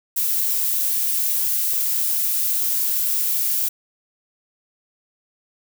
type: noise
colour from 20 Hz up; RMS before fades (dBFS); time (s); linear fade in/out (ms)
violet; -21; 0.16-3.69; 10
effects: none